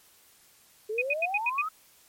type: exponential sweep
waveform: sine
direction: up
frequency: 415.3 to 1318.5 Hz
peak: -29 dBFS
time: 0.89-1.69 s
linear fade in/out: 10 ms
type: tone bursts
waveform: sine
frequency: 2489 Hz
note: D#7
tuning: in tune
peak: -23 dBFS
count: 6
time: 0.98-1.617 s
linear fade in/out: 5 ms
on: 37 ms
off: 83 ms
effects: white hiss -59 dBFS RMS until 2.08 s + MP3 64 kbps